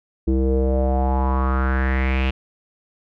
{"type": "tone with low-pass filter sweep", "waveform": "square", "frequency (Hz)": 65.6, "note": "C2", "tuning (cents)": 5, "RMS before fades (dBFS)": -19, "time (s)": [0.27, 2.31], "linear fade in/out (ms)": 10, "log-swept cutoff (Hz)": [350, 2800], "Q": 5.2, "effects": []}